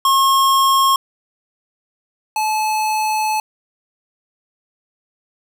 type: tone pair in turn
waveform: square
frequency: 1080 / 862.9 Hz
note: C#6 / A5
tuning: -45 / -34 cents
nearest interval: major third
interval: 389 cents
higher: first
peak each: -12 / -17 dBFS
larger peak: first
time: 0.05-0.96 / 2.36-3.4 s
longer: second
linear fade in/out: 2 ms
effects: none